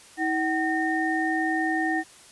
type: tone cluster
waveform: sine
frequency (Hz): 320.5 / 756 / 1831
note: E4 / F#5 / A#6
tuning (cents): -49 / +37 / -32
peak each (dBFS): -26 / -28 / -27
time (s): 0.17-2.04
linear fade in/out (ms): 50
effects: white hiss -50 dBFS RMS until 2.31 s + resampled to 24000 Hz